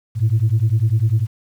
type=beating tone pair; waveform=sine; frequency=105.7 / 115.7 Hz; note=G#2 / A#2; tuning=+31 / -13 cents; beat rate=10 Hz; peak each=-15 dBFS; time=0.15-1.27 s; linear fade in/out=50 ms; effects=tanh soft clip ceiling -9 dBFS + 8-bit